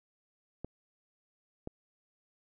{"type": "clicks", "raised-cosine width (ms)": 2, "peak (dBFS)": -25, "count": 2, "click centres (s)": [0.646, 1.674], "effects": []}